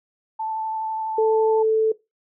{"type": "tone with vibrato", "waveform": "sine", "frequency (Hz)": 880, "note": "A5", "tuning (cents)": 0, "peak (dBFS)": -24, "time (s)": [0.39, 1.63], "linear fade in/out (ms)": 10, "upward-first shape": "sine", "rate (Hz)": 12, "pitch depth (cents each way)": 11}
{"type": "tone", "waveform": "sine", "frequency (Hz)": 440, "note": "A4", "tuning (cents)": 0, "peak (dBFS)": -15, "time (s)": [1.18, 1.92], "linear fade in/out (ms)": 5}
{"effects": ["noise-tail reverb RT60 0.2 s tail -19 dB re dry"]}